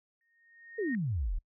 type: tone with exponential growth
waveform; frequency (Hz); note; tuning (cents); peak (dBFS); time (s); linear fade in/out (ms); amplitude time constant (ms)
sine; 1852; A#6; -12; -35; 0.21-0.95; 1; 160
type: exponential sweep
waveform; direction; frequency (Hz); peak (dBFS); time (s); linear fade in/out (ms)
sine; down; 466.2 to 32.7; -29; 0.78-1.39; 10
effects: noise-tail reverb RT60 0.1 s tail -26 dB re dry